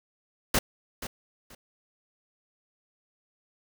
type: noise with echo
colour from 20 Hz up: pink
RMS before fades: -23 dBFS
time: 0.54-0.59 s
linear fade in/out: 5 ms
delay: 480 ms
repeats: 2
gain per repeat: -13 dB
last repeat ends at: 1.55 s
effects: none